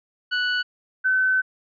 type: tone pair in turn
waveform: sawtooth / sine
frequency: 1480 / 1521.6 Hz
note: F#6 / F#6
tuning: 0 / +48 cents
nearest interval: unison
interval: 48 cents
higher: second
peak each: -17 dBFS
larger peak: neither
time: 0.31-0.63 / 1.04-1.42 s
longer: second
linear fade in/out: 20 ms
effects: resampled to 11025 Hz